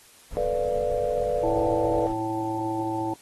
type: noise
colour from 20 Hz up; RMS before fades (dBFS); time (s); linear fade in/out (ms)
brown; -38; 0.3-2.14; 20
type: chord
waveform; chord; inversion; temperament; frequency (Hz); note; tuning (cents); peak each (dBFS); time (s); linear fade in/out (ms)
sine; B half-diminished seventh; third; equal; 440 / 493.9 / 587.3 / 698.5; A4 / B4 / D5 / F5; 0 / 0 / 0 / 0; -31 / -26 / -27 / -32; 0.37-2.07; 0
type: harmonic tone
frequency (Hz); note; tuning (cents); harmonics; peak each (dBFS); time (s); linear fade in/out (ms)
110; A2; 0; 1 / 3 / 5 / 7 / 8; -36 / -28 / -37 / -34 / -31; 1.43-3.14; 5
effects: white hiss -53 dBFS RMS until 3.21 s + AAC 32 kbps

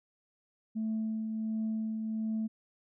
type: tone with tremolo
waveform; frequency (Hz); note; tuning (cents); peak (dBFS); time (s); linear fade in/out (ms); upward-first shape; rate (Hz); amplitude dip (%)
sine; 220; A3; 0; -28; 0.75-2.48; 20; triangle; 1.4; 40
effects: tanh soft clip ceiling -27 dBFS

